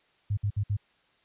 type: tone bursts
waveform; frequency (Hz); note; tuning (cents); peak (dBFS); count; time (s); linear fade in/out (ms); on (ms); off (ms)
sine; 102.2; G#2; -27; -24; 4; 0.3-0.769; 10; 73; 59
effects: white hiss -66 dBFS RMS until 1.24 s + resampled to 8000 Hz